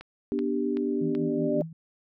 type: click train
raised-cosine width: 0.3 ms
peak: -26 dBFS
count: 4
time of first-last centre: 0.01-1.151 s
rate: 2.63 Hz
type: chord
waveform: sine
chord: G major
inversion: first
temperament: just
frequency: 245 / 294 / 392 Hz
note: B3 / D4 / G4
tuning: -14 / +2 / 0 cents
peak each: -29 dBFS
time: 0.32-1.61 s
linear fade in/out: 0 ms
type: tone with exponential growth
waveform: sine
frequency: 597 Hz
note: D5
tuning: 28 cents sharp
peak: -24 dBFS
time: 0.7-1.62 s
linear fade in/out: 2 ms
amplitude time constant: 200 ms
type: tone with tremolo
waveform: sine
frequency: 162.2 Hz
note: E3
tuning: 28 cents flat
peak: -30 dBFS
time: 1.01-1.73 s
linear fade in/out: 5 ms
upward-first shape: sine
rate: 5.4 Hz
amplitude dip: 75%
effects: none